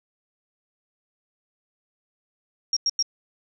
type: tone bursts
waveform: sine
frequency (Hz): 5588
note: F8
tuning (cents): 0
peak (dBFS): -19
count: 3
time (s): 2.73-3.026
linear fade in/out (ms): 2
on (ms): 36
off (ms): 94
effects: none